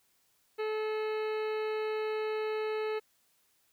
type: harmonic tone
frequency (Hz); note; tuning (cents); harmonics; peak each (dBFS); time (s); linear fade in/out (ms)
432.3; A4; -31; 1 / 2 / 3 / 4 / 5 / 6 / 7 / 9 / 10; -31 / -43 / -44 / -48 / -47 / -48 / -54 / -55 / -56; 0.58-3; 20
effects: white hiss -71 dBFS RMS until 3.72 s